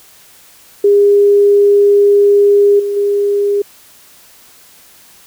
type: tone with level steps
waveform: sine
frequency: 405.9 Hz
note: G#4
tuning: 40 cents flat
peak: -5 / -14 / -10 dBFS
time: 0.84-3.62 s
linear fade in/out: 5 ms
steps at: 2.79 / 2.96 s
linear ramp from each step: 10 ms
effects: white hiss -43 dBFS RMS until 5.26 s